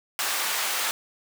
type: high-pass noise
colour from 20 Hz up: pink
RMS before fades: -27 dBFS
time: 0.19-0.91 s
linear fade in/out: 0 ms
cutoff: 990 Hz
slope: 12 dB/octave
effects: none